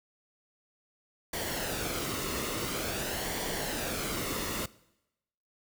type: noise with flanger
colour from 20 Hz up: pink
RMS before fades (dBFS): -34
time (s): 1.33-4.66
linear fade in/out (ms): 5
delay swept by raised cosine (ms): 0.77 to 1.27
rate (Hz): 0.48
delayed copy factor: -0.5
effects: noise-tail reverb RT60 0.9 s tail -21 dB re dry